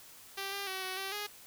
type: tone with pitch steps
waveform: 5% pulse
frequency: 391.6 / 398.3 / 378.8 / 374.5 / 387.2 / 414.6 Hz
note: G4 / G4 / F#4 / F#4 / G4 / G#4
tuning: -2 / +28 / +41 / +21 / -21 / -3 cents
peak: -25 dBFS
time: 0.37-1.27 s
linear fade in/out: 10 ms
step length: 150 ms
effects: white hiss -54 dBFS RMS until 1.46 s